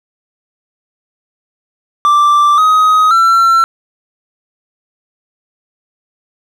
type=tone with pitch steps; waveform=triangle; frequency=1174.7 / 1259 / 1349.4 Hz; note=D6 / D#6 / E6; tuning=0 / +20 / +40 cents; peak=-4 dBFS; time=2.05-3.64 s; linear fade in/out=0 ms; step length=530 ms; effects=none